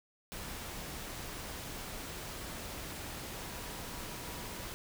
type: tone in noise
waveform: sine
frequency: 966 Hz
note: B5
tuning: 39 cents flat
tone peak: -54 dBFS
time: 3.35-4.66 s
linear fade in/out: 0 ms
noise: pink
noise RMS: -43 dBFS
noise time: 0.32-4.74 s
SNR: -14 dB
effects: none